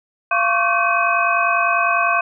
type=tone cluster; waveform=sine; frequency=689 / 1094 / 1144 / 1538 / 2528 Hz; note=F5 / C#6 / D6 / G6 / D#7; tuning=-24 / -23 / -46 / -33 / +27 cents; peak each=-21 dBFS; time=0.31-2.21 s; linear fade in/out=5 ms; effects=none